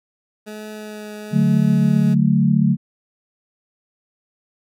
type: tone with vibrato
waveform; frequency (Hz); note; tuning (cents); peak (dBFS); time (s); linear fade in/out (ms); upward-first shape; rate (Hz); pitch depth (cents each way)
20% pulse; 212.4; G#3; +39; -26; 0.46-2.15; 20; triangle; 1.1; 15
type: chord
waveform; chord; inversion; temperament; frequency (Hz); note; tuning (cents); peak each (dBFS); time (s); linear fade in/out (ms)
sine; D major; none; equal; 146.83 / 185 / 220; D3 / F#3 / A3; 0 / 0 / 0; -17; 1.31-2.77; 50
effects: none